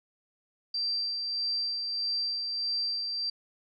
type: tone with tremolo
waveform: sine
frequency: 4699 Hz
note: D8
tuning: in tune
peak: -27 dBFS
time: 0.74-3.3 s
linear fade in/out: 5 ms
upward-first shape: sine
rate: 1.6 Hz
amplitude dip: 35%
effects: none